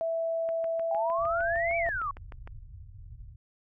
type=tone with pitch glide; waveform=sine; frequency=659 to 676.7 Hz; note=E5 to E5; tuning=-1 to +45 cents; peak=-27 dBFS; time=0.01-1.89 s; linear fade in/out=0 ms; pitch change=+46 cents; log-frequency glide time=0.73-1.45 s
type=click train; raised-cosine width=0.5 ms; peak=-30 dBFS; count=14; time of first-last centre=0.49-2.475 s; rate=6.55 Hz
type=exponential two-way sweep; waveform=sine; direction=up then down; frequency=775 to 2339 to 1087 Hz; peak=-29 dBFS; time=0.91-2.11 s; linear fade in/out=2 ms; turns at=1.77 s
type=low-pass noise; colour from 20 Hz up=pink; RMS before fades=-45 dBFS; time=1.18-3.36 s; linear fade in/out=10 ms; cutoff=120 Hz; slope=48 dB/octave
effects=none